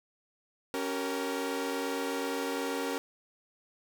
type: chord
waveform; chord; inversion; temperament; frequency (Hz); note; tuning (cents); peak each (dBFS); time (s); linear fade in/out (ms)
sawtooth; G diminished; second; equal with one note detuned; 277.2 / 383.7 / 466.2; Db4 / G4 / Bb4; 0 / -37 / 0; -31 / -34 / -31; 0.74-2.98; 0
effects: none